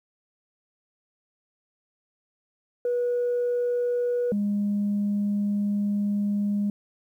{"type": "tone pair in turn", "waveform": "sine", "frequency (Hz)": [486.2, 204.4], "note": ["B4", "G#3"], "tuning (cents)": [-27, -27], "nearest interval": "octave + minor third", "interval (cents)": 1500, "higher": "first", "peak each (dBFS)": -21, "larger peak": "neither", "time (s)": [[2.85, 4.32], [4.32, 6.7]], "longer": "second", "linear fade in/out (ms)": 2, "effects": ["tanh soft clip ceiling -19 dBFS", "10-bit"]}